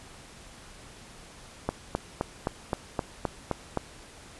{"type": "click train", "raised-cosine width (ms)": 1, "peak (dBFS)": -12, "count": 9, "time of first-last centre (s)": [1.69, 3.773], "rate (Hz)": 3.84, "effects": ["pink hiss -49 dBFS RMS until 4.39 s", "resampled to 24000 Hz"]}